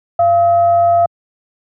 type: tone with frequency modulation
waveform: sine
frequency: 687 Hz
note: F5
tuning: 29 cents flat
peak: -8 dBFS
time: 0.19-1.06 s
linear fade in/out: 5 ms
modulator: 589 Hz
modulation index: 0.28
effects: high-pass 100 Hz 12 dB/octave